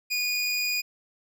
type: tone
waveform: 25% pulse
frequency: 2457 Hz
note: D#7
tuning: 22 cents flat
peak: -21 dBFS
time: 0.1-0.82 s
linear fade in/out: 20 ms
effects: none